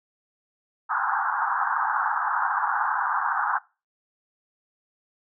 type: band-pass noise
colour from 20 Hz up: pink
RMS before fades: -25 dBFS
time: 0.89-3.59 s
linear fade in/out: 20 ms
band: 790 to 1600 Hz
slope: 96 dB/octave
effects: noise-tail reverb RT60 0.3 s tail -22 dB re dry